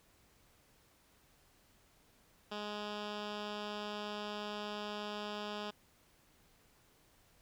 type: tone with low-pass filter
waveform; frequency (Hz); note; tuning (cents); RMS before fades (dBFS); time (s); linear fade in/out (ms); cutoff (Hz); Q
10% pulse; 208.4; G#3; +6; -42; 2.51-5.71; 10; 4100; 2.3
effects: pink hiss -68 dBFS RMS until 7.41 s